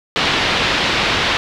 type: low-pass noise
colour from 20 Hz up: white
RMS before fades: -17 dBFS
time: 0.16-1.37 s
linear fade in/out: 0 ms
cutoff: 3900 Hz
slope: 24 dB/octave
effects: none